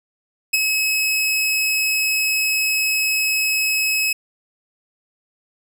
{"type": "tone with ADSR envelope", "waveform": "sawtooth", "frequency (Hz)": 2568, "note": "E7", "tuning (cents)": -46, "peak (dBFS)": -9, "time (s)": [0.53, 4.13], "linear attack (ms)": 11, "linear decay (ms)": 23, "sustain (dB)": -5, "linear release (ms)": 6, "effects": []}